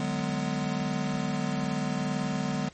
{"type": "chord", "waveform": "square", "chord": "G# half-diminished seventh", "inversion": "second", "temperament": "just", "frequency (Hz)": [149.51, 186.89, 207.7, 249.2], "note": ["D3", "F#3", "G#3", "B3"], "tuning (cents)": [31, 18, 0, 16], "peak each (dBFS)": -34, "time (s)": [0, 2.69], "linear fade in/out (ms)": 2, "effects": ["pink hiss -54 dBFS RMS until 2.73 s", "MP3 32 kbps"]}